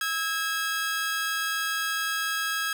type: tone pair together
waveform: sawtooth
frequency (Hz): 1300 / 1636.8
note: E6 / G#6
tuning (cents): -24 / -26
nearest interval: major third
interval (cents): 398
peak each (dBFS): -28 / -24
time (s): 0.01-2.73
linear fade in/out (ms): 2
effects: none